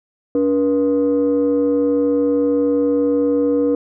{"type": "tone pair together", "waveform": "sine", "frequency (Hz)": [285.9, 480.8], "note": ["D4", "B4"], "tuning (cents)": [-46, -46], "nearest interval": "major sixth", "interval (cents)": 900, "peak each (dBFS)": -15, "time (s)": [0.35, 3.75], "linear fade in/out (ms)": 2, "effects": ["tanh soft clip ceiling -9 dBFS"]}